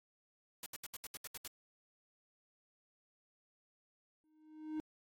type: noise bursts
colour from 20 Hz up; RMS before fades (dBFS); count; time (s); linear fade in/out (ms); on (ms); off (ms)
white; -45; 9; 0.63-1.477; 2; 31; 71
type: tone with exponential growth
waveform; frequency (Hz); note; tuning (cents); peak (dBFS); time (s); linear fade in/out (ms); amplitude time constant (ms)
triangle; 310; D#4; -6; -33; 4.24-4.8; 0; 120
effects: AAC 48 kbps